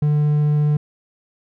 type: tone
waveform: triangle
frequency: 148.8 Hz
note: D3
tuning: 23 cents sharp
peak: -12 dBFS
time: 0.02-0.77 s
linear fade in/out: 5 ms
effects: none